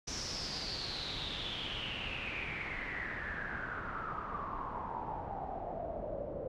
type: noise with low-pass filter sweep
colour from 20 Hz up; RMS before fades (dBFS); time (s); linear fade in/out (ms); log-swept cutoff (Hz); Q
pink; -40; 0.07-6.48; 10; 5800 to 530; 8.1
effects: none